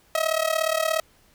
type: tone with amplitude modulation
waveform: sawtooth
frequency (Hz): 640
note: D#5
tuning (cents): +49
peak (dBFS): -14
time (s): 0.15-1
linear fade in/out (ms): 2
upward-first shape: sine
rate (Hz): 37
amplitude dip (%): 85
effects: pink hiss -59 dBFS RMS until 1.34 s